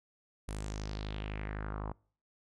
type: tone with low-pass filter sweep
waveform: sawtooth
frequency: 51.91 Hz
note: G#1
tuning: in tune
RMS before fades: -39 dBFS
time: 0.48-1.92 s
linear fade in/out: 5 ms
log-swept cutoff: 10000 to 960 Hz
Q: 3.2
effects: noise-tail reverb RT60 0.5 s tail -26 dB re dry